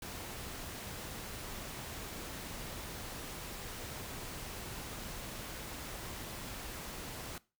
pink noise, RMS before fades -44 dBFS, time 0.02-7.38 s, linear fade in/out 2 ms, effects noise-tail reverb RT60 0.3 s tail -20 dB re dry

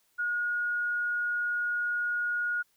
sine tone, 1441 Hz, F#6, 46 cents flat, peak -27 dBFS, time 0.18-2.63 s, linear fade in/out 20 ms, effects white hiss -70 dBFS RMS until 2.76 s

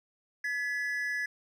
triangle tone pair together, 1698.6 / 1975.5 Hz, G#6 / B6, +39 / 0 cents, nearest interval minor third, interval 261 cents, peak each -30 / -33 dBFS, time 0.44-1.26 s, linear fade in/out 5 ms, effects none

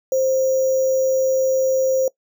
sine tone with sample-and-hold, 526 Hz, C5, 9 cents sharp, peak -15 dBFS, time 0.12-2.08 s, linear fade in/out 2 ms, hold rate 6300 Hz, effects noise-tail reverb RT60 0.1 s tail -22 dB re dry

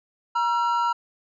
triangle tone pair together, 949.6 / 1355 Hz, A#5 / E6, +32 / +47 cents, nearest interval tritone, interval 615 cents, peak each -20 / -23 dBFS, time 0.35-0.93 s, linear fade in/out 10 ms, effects resampled to 16000 Hz

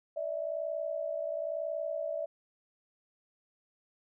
sine tone pair together, 587 / 648 Hz, D5 / E5, -1 / -30 cents, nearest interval major second, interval 171 cents, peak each -35 / -35 dBFS, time 0.16-2.26 s, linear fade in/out 10 ms, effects none

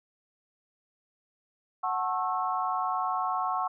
sine chord, F# minor seventh, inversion none, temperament equal with one note detuned, 740 / 880 / 1090.3 / 1318.5 Hz, F#5 / A5 / C#6 / E6, 0 / 0 / -29 / 0 cents, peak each -31 / -35 / -30 / -35 dBFS, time 1.83-3.68 s, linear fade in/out 10 ms, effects none

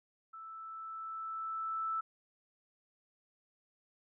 sine tone with level ramp, 1318.5 Hz, E6, in tune, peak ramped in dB -46 to -32 dBFS, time 0.33-2.01 s, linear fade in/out 10 ms, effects none

